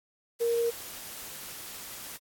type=tone in noise; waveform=sine; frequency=467.7 Hz; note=A#4; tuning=6 cents sharp; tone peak=-24 dBFS; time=0.4-0.71 s; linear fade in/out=20 ms; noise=white; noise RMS=-42 dBFS; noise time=0.39-2.18 s; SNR=+15 dB; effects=AAC 64 kbps

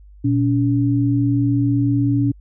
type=tone pair together; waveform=sine; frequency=119.24 / 283.6 Hz; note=A#2 / C#4; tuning=+40 / +40 cents; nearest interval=octave + minor third; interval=1500 cents; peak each=-17 / -17 dBFS; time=0.24-2.32 s; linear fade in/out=10 ms; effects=added 50 Hz sine -41 dBFS peak until 2.4 s

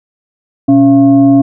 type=tone with frequency modulation; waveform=sine; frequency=277.8 Hz; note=C#4; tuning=4 cents sharp; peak=-3 dBFS; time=0.68-1.42 s; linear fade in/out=10 ms; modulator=402 Hz; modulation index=0.52; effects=none

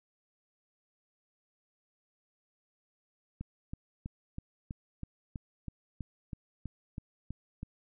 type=click train; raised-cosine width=5 ms; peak=-26 dBFS; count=14; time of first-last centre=3.41-7.631 s; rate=3.08 Hz; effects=none

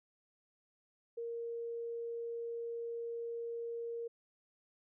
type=tone; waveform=sine; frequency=466.2 Hz; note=A#4; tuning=in tune; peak=-38 dBFS; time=1.17-4.08 s; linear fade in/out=10 ms; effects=none

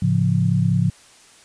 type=chord; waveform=sine; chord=A augmented; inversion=none; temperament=equal with one note detuned; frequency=108.8 / 138.59 / 174.61 Hz; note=A2 / C#3 / E#3; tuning=-19 / 0 / 0 cents; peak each=-20 / -20 / -19 dBFS; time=0.02-0.9 s; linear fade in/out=5 ms; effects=white hiss -49 dBFS RMS until 1.44 s + resampled to 22050 Hz

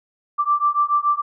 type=beating tone pair; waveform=sine; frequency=1170 / 1177 Hz; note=D6 / D6; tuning=-7 / +3 cents; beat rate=7 Hz; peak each=-19 dBFS; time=0.38-1.22 s; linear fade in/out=20 ms; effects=none

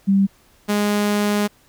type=tone pair in turn; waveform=sine / sawtooth; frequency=196 / 206.8 Hz; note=G3 / G#3; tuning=0 / -7 cents; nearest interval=minor second; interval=93 cents; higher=second; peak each=-12 / -13 dBFS; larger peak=first; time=0.07-0.27 / 0.68-1.48 s; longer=second; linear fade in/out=20 ms; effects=pink hiss -55 dBFS RMS until 1.68 s

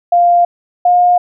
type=tone pair in turn; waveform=sine; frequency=698 / 712.3 Hz; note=F5 / F5; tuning=-1 / +34 cents; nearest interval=unison; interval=35 cents; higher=second; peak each=-6 dBFS; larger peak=neither; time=0.12-0.45 / 0.85-1.18 s; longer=neither; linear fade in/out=5 ms; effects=none

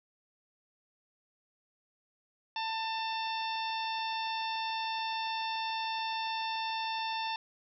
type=harmonic tone; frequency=893 Hz; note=A5; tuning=25 cents sharp; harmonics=1 / 2 / 3 / 4 / 5 / 6; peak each=-34 / -44 / -41 / -41 / -46 / -45 dBFS; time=2.56-7.36 s; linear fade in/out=2 ms; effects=none

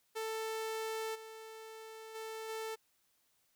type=tone with level steps; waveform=sawtooth; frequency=442.5 Hz; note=A4; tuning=10 cents sharp; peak=-33 / -44 / -38 / -35 dBFS; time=0.15-2.76 s; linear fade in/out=20 ms; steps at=1.14 / 2.14 / 2.48 s; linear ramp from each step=20 ms; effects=white hiss -75 dBFS RMS until 3.55 s

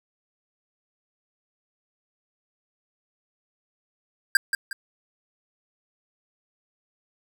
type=tone with echo; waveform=square; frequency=1600 Hz; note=G6; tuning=35 cents sharp; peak=-14 dBFS; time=4.35-4.37 s; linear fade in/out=2 ms; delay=180 ms; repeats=2; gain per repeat=-8 dB; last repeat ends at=4.73 s; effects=none

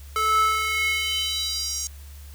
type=tone with high-pass filter sweep; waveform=square; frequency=435 Hz; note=A4; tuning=20 cents flat; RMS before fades=-24 dBFS; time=0.16-1.87 s; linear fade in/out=0 ms; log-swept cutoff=1000 to 6400 Hz; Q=4.3; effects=added 71 Hz sine -39 dBFS peak until 2.34 s + white hiss -51 dBFS RMS until 2.34 s

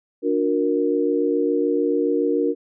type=chord; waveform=sine; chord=D augmented; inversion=none; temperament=equal with one note detuned; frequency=293.7 / 360.7 / 466.2 Hz; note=D4 / F#4 / A#4; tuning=0 / -44 / 0 cents; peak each=-22 / -23 / -21 dBFS; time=0.22-2.55 s; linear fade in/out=50 ms; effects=none

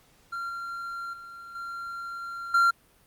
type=tone with level steps; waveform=triangle; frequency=1379 Hz; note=F6; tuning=22 cents flat; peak=-29 / -31 / -39 / -32 / -16 dBFS; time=0.32-2.71 s; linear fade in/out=10 ms; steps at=0.49 / 1.13 / 1.55 / 2.54 s; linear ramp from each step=5 ms; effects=pink hiss -61 dBFS RMS until 3.06 s + Opus 48 kbps

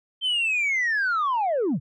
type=linear sweep; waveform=sine; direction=down; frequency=3136 to 105.2 Hz; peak=-19 dBFS; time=0.21-1.8 s; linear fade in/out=50 ms; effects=tanh soft clip ceiling -19 dBFS

